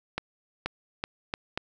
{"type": "accelerating click train", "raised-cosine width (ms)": 0.3, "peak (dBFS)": -13, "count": 5, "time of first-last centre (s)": [0.18, 1.575], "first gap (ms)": 480, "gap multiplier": 0.79, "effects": []}